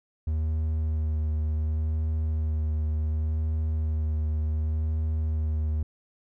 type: tone with vibrato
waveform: triangle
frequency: 77.78 Hz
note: D#2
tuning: in tune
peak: -22 dBFS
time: 0.27-5.83 s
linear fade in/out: 5 ms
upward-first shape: sine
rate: 0.68 Hz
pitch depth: 18 cents each way
effects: none